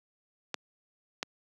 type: clicks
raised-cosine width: 0.2 ms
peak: -14 dBFS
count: 2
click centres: 0.543 / 1.229 s
effects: high-pass 200 Hz 12 dB/octave